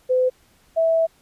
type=tone pair in turn; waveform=sine; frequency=509 / 654.2 Hz; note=C5 / E5; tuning=-48 / -13 cents; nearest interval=major third; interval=435 cents; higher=second; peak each=-15 dBFS; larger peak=neither; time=0.09-0.3 / 0.76-1.07 s; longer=second; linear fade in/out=20 ms; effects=pink hiss -58 dBFS RMS until 1.21 s + resampled to 32000 Hz